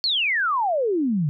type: exponential sweep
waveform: sine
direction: down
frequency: 4500 to 138.59 Hz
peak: -19 dBFS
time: 0.04-1.29 s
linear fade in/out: 0 ms
effects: none